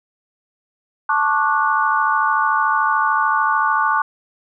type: chord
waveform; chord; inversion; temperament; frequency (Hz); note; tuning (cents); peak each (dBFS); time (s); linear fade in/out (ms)
sine; D major seventh; second; just; 881 / 1101.2 / 1174.7 / 1468.3; A5 / C#6 / D6 / F#6; +2 / -12 / 0 / -14; -20; 1.09-4.02; 5
effects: none